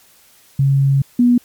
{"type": "tone pair in turn", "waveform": "sine", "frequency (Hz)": [137.5, 243.2], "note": ["C#3", "B3"], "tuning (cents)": [-14, -26], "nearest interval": "minor seventh", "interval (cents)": 988, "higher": "second", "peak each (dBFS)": [-10, -8], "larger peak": "second", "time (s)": [[0.59, 1.02], [1.19, 1.38]], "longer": "first", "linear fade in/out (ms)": 5, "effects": ["white hiss -50 dBFS RMS until 1.44 s", "MP3 96 kbps"]}